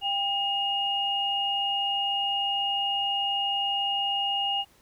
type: tone pair together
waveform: sine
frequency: 794.2 / 2854 Hz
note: G5 / F7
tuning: +22 / +37 cents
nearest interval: octave + minor seventh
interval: 2215 cents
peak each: -29 / -26 dBFS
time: 0.01-4.65 s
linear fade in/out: 50 ms
effects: pink hiss -60 dBFS RMS until 4.81 s